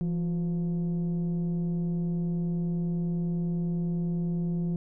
sine tone with frequency modulation, 170 Hz, F3, 46 cents flat, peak -24 dBFS, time 0.01-4.76 s, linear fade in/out 0 ms, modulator 190 Hz, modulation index 0.38, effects tanh soft clip ceiling -24 dBFS

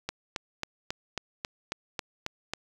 click train, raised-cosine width 0.2 ms, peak -14 dBFS, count 10, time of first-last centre 0.09-2.536 s, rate 3.68 Hz, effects 7-bit

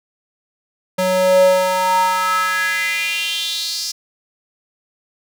square tone with high-pass filter sweep, 185 Hz, F#3, in tune, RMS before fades -17 dBFS, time 0.98-3.92 s, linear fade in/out 10 ms, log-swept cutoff 370 to 5300 Hz, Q 5, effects none

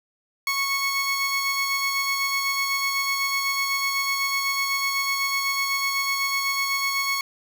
25% pulse tone pair together, 1104 / 2200 Hz, C#6 / C#7, -7 / -14 cents, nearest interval octave, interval 1193 cents, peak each -23 / -21 dBFS, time 0.47-7.21 s, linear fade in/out 2 ms, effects none

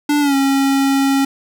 square tone with pitch glide, 293 to 273.4 Hz, D4 to C#4, -4 to -24 cents, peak -13 dBFS, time 0.09-1.25 s, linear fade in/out 5 ms, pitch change -120 cents, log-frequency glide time 0.2-0.35 s, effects none

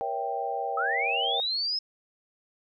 sine chord, A# diminished seventh, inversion none, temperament equal with one note detuned, 473.5 / 554.4 / 659.3 / 784 Hz, A#4 / C#5 / E5 / G5, +27 / 0 / 0 / 0 cents, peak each -35 / -36 / -36 / -30 dBFS, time 0.01-1.4 s, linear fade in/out 0 ms
sine linear sweep, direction up, 1244.5 to 5200 Hz, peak -26 dBFS, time 0.77-1.79 s, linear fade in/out 5 ms
effects none

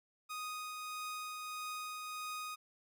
sawtooth tone with tremolo, 1244.5 Hz, D#6, in tune, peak -36 dBFS, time 0.29-2.56 s, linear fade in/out 20 ms, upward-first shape triangle, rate 1.6 Hz, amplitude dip 30%, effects none

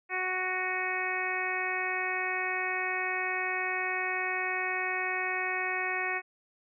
harmonic tone with a mistuned harmonic, 370 Hz, F#4, in tune, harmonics 1 / 2 / 3 / 4 / 5 / 6 / 7, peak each -39 / -37 / -39 / -39 / -34 / -35 / -37 dBFS, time 0.09-6.22 s, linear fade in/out 50 ms, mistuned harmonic 7, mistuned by -30 cents, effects none

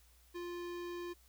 square tone with notch filter, 349.5 Hz, F4, 1 cent sharp, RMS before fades -43 dBFS, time 0.34-1.14 s, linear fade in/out 20 ms, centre 9700 Hz, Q 0.62, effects added 60 Hz sine -64 dBFS peak until 1.28 s + white hiss -68 dBFS RMS until 1.28 s

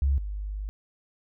sine tone pair in turn, 68.7 / 50.53 Hz, C#2 / G#1, -15 / -47 cents, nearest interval perfect fourth, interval 532 cents, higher first, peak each -20 / -30 dBFS, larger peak first, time 0.02-0.18 / 0.18-0.69 s, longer second, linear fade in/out 0 ms, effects none

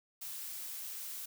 blue noise, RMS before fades -43 dBFS, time 0.21-1.26 s, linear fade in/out 10 ms, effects none

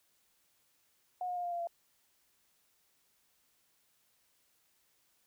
sine tone with pitch steps, 726 / 717.2 / 708.6 / 700.1 / 691.6 / 683.3 Hz, F#5 / F5 / F5 / F5 / F5 / F5, -33 / +46 / +25 / +4 / -17 / -38 cents, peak -34 dBFS, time 1.21-1.672 s, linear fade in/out 2 ms, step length 77 ms, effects white hiss -73 dBFS RMS until 5.26 s

